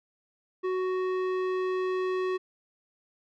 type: tone with low-pass filter sweep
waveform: square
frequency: 371.1 Hz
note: F#4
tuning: 5 cents sharp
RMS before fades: -29 dBFS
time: 0.63-2.38 s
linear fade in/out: 20 ms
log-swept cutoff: 1700 to 2600 Hz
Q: 0.72
effects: none